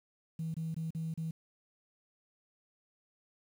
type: tone with dropouts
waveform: sine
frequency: 161.8 Hz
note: E3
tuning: 32 cents flat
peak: -33 dBFS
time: 0.39-1.31 s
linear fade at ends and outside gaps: 5 ms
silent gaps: 0.542-0.566 / 0.744-0.764 / 0.906-0.948 / 1.14-1.175 s
effects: tanh soft clip ceiling -30 dBFS + 10-bit